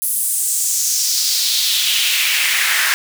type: noise with high-pass filter sweep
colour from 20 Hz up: pink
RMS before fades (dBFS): -17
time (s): 0.02-2.94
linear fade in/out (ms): 0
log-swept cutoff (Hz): 11000 to 1600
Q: 2.6
effects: none